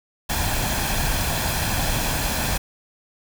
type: noise with comb filter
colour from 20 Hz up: pink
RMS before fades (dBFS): -23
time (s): 0.29-2.58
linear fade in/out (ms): 10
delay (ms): 1.2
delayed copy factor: +0.5
effects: none